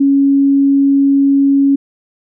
sine tone, 277.2 Hz, C#4, in tune, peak -7 dBFS, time 0-1.76 s, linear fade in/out 10 ms, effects none

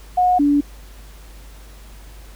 sine tone pair in turn, 726 / 288.1 Hz, F#5 / D4, -33 / -33 cents, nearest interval octave + major third, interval 1600 cents, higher first, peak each -12 dBFS, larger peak neither, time 0.17-0.39 / 0.39-0.61 s, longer neither, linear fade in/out 10 ms, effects added 50 Hz sine -38 dBFS peak until 2.35 s + pink hiss -47 dBFS RMS until 2.35 s

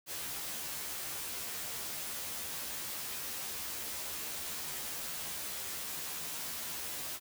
white noise with comb filter, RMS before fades -40 dBFS, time 0.06-7.2 s, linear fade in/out 50 ms, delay 13 ms, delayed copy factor +0.95, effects none

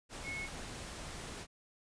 sine tone in noise, 2190 Hz, C#7, 22 cents flat, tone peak -39 dBFS, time 0.23-0.49 s, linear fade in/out 50 ms, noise pink, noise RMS -45 dBFS, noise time 0.09-1.47 s, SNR +3 dB, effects resampled to 22050 Hz

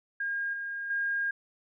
sine tone with level steps, 1619 Hz, G#6, 45 cents flat, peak -29 / -33 / -27 dBFS, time 0.2-1.31 s, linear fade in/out 5 ms, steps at 0.53 / 0.9 s, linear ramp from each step 5 ms, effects none

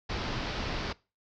pink low-pass noise, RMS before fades -34 dBFS, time 0.09-0.93 s, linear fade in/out 10 ms, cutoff 5300 Hz, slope 48 dB/octave, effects noise-tail reverb RT60 0.3 s tail -22 dB re dry

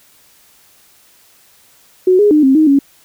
sine tone with pitch steps, 369 / 414.3 / 302.7 / 266.6 / 312 / 278.3 Hz, F#4 / G#4 / D#4 / C4 / D#4 / C#4, -5 / -4 / -48 / +33 / +5 / +7 cents, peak -6 dBFS, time 2.07-2.79 s, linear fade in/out 5 ms, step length 120 ms, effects white hiss -49 dBFS RMS until 3.04 s

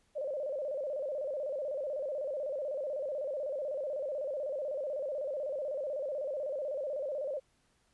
sine tone with vibrato, 564 Hz, C#5, 30 cents sharp, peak -33 dBFS, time 0.15-7.4 s, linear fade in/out 20 ms, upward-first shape square, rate 16 Hz, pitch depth 110 cents each way, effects pink hiss -72 dBFS RMS until 7.93 s + resampled to 24000 Hz

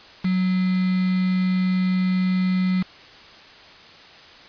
sine tone with quantisation, 185 Hz, F#3, in tune, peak -18 dBFS, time 0.24-2.83 s, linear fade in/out 10 ms, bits 5, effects white hiss -45 dBFS RMS until 4.48 s + resampled to 11025 Hz

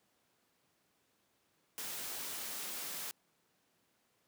white noise, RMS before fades -42 dBFS, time 1.78-3.11 s, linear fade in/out 0 ms, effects pink hiss -75 dBFS RMS until 4.27 s + high-pass 150 Hz 12 dB/octave

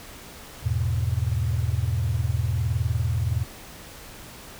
sine chord, E major, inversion none, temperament equal, 82.41 / 103.83 / 123.47 Hz, E2 / G#2 / B2, 0 / 0 / 0 cents, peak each -26 dBFS, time 0.62-3.46 s, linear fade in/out 50 ms, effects pink hiss -43 dBFS RMS until 4.59 s

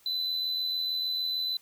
triangle tone with amplitude modulation, 4011 Hz, B7, 26 cents sharp, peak -25 dBFS, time 0.06-1.57 s, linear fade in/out 2 ms, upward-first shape sine, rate 86.6 Hz, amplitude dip 40%, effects white hiss -61 dBFS RMS until 1.61 s

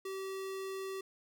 square tone, 384.7 Hz, G4, 33 cents flat, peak -39 dBFS, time 0.05-1.01 s, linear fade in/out 5 ms, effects none

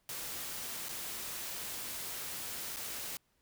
white noise with dropouts, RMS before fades -41 dBFS, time 0.09-3.17 s, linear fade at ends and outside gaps 1 ms, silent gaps 0.886-0.891 / 2.762-2.768 s, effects pink hiss -75 dBFS RMS until 3.41 s

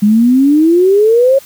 sine exponential sweep, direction up, 202.2 to 554.4 Hz, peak -5 dBFS, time 0.02-1.39 s, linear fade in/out 10 ms, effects white hiss -38 dBFS RMS until 1.45 s

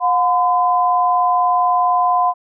sine tone pair together, 719 / 1016.8 Hz, F#5 / C6, -50 / -50 cents, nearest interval tritone, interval 600 cents, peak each -15 dBFS, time 0-2.34 s, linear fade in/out 50 ms, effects none

